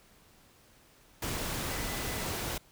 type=tone in noise; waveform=sine; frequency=2000 Hz; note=B6; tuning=21 cents sharp; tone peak=-46 dBFS; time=1.71-2.24 s; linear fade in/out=5 ms; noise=pink; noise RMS=-35 dBFS; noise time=1.22-2.58 s; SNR=-14 dB; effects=pink hiss -61 dBFS RMS until 2.71 s